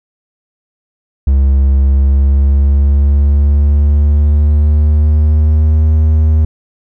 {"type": "tone with pitch glide", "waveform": "triangle", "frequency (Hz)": [68.1, 77.78], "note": ["C#2", "D#2"], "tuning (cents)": [-30, 0], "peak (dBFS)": -4, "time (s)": [1.27, 6.45], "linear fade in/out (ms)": 5, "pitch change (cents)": 230, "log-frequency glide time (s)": [1.87, 5.9], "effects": []}